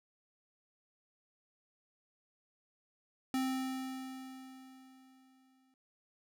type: tone with exponential decay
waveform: square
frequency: 261.6 Hz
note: C4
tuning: in tune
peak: -31 dBFS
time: 3.34-5.74 s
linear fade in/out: 1 ms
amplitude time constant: 520 ms
effects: none